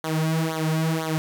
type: tone with flanger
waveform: sawtooth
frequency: 159.6 Hz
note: D#3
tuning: 44 cents sharp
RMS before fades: -24 dBFS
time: 0.04-1.18 s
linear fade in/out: 0 ms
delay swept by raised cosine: 0.38 to 4.08 ms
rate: 2 Hz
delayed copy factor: -0.95
effects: none